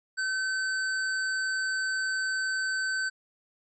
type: tone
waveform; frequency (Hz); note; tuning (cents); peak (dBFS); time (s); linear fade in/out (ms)
square; 1533; G6; -39; -28; 0.17-3.1; 20
effects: resampled to 22050 Hz